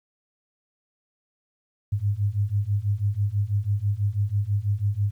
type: beating tone pair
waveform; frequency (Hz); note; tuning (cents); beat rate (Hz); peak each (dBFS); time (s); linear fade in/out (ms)
sine; 98.9 / 105; G2 / G#2; +16 / +19; 6.1; -25 / -24; 1.92-5.11; 10
effects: 10-bit